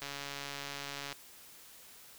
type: click train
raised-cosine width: 0.2 ms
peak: -23 dBFS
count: 157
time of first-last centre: 0.02-1.126 s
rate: 141 Hz
effects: white hiss -55 dBFS RMS until 2.18 s